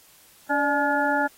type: harmonic tone with a mistuned harmonic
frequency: 284.9 Hz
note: C#4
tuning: 48 cents sharp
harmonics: 1 / 2 / 3 / 5 / 6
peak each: -27 / -27 / -24 / -26 / -28 dBFS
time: 0.49-1.28 s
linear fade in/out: 20 ms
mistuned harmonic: 2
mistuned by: +67 cents
effects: white hiss -54 dBFS RMS until 1.37 s + AAC 48 kbps